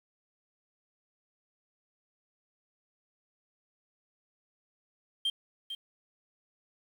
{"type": "tone with echo", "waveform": "sine", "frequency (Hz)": 3174, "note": "G7", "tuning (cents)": 21, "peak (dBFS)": -24, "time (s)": [5.25, 5.3], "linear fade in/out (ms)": 5, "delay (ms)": 450, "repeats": 1, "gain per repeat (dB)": -11, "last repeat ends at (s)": 5.75, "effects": ["tanh soft clip ceiling -26 dBFS", "9-bit"]}